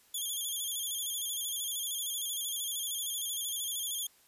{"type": "tone with vibrato", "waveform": "10% pulse", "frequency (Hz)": 3322, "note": "G#7", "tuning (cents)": 0, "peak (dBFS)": -26, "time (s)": [0.14, 4.07], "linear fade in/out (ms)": 5, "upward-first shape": "square", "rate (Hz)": 13, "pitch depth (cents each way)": 57, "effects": ["white hiss -64 dBFS RMS until 4.27 s", "resampled to 32000 Hz"]}